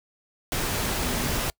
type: tone in noise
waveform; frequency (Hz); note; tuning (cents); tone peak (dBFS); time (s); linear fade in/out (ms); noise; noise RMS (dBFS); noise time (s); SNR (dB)
sine; 247.5; B3; +4; -34; 1.03-1.27; 0; pink; -27; 0.52-1.5; -10
effects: noise-tail reverb RT60 0.1 s tail -26 dB re dry